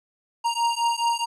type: beating tone pair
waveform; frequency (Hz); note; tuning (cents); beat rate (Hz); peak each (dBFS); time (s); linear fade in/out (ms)
square; 932.3 / 937; A#5 / A#5; 0 / +9; 4.7; -25; 0.44-1.26; 20
effects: resampled to 22050 Hz